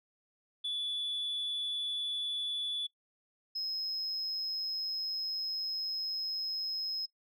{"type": "tone pair in turn", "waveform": "sine", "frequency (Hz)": [3448, 5132], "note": ["A7", "E8"], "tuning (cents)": [-36, -47], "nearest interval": "perfect fifth", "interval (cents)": 689, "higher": "second", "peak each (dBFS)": [-31, -32], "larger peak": "first", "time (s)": [[0.64, 2.87], [3.55, 7.06]], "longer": "second", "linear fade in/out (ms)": 10, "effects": ["noise-tail reverb RT60 0.1 s tail -21 dB re dry", "tanh soft clip ceiling -30 dBFS"]}